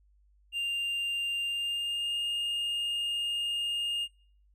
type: tone with pitch glide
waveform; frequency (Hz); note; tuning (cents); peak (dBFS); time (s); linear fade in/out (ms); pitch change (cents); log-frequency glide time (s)
triangle; 2794 to 2831; F7 to F7; 0 to +23; -28; 0.52-4.08; 50; +23; 1.43-2.19
effects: noise-tail reverb RT60 0.6 s tail -25 dB re dry + added 50 Hz sine -61 dBFS peak until 4.54 s